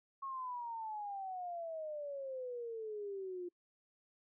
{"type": "exponential sweep", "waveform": "sine", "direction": "down", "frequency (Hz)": [1099, 349.2], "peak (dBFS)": -40, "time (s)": [0.22, 3.49], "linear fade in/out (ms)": 10, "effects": ["noise-tail reverb RT60 0.1 s tail -26 dB re dry"]}